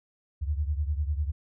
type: beating tone pair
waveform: sine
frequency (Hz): 71.7 / 81.7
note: D2 / E2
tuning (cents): -41 / -15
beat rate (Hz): 10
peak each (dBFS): -27 / -31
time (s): 0.41-1.32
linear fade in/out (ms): 20
effects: none